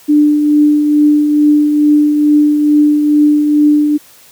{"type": "tone with tremolo", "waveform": "sine", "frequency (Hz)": 297.1, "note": "D4", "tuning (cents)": 20, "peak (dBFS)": -4, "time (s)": [0.08, 3.98], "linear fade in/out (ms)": 20, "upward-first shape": "triangle", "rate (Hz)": 2.3, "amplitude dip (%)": 45, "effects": ["white hiss -42 dBFS RMS until 4.31 s", "high-pass 80 Hz 12 dB/octave"]}